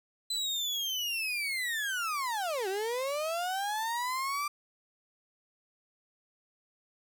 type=linear two-way sweep; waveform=35% pulse; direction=down then up; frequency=4041 to 370 to 1186 Hz; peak=-29 dBFS; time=0.3-4.48 s; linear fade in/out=5 ms; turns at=2.68 s; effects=none